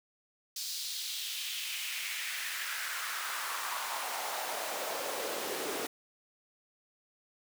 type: noise with high-pass filter sweep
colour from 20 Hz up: pink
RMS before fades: -37 dBFS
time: 0.56-5.87 s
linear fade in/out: 5 ms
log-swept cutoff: 4700 to 360 Hz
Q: 2.3
effects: none